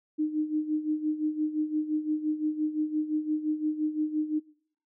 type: tone with tremolo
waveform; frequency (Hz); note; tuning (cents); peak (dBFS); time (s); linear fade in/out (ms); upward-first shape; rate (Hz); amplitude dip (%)
sine; 306.6; D#4; -25; -23; 0.18-4.4; 20; sine; 5.8; 75
effects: noise-tail reverb RT60 0.6 s tail -23 dB re dry